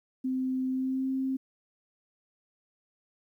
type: tone with pitch glide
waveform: sine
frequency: 259.3 to 264.6 Hz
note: C4 to C4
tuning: -15 to +20 cents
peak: -27 dBFS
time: 0.24-1.37 s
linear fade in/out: 10 ms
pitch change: +35 cents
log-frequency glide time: 0.69-1.09 s
effects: 11-bit